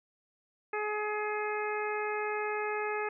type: harmonic tone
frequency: 422 Hz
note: G#4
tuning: 28 cents sharp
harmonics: 1 / 2 / 3 / 4 / 5 / 6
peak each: -34 / -37 / -39 / -40 / -41 / -42 dBFS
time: 0.73-3.09 s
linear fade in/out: 5 ms
effects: none